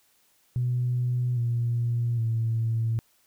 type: tone with pitch steps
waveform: sine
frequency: 123.47 / 118.51 / 113.75 Hz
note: B2 / A#2 / A#2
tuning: 0 / +29 / -42 cents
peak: -22 dBFS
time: 0.56-2.99 s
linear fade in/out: 0 ms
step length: 810 ms
effects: tanh soft clip ceiling -18 dBFS + white hiss -65 dBFS RMS until 3.26 s